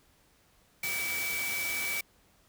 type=tone in noise; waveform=sine; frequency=2294 Hz; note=D7; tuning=41 cents flat; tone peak=-32 dBFS; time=0.83-2.01 s; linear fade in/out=5 ms; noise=white; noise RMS=-36 dBFS; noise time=0.83-2.01 s; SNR=+1 dB; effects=pink hiss -65 dBFS RMS until 2.48 s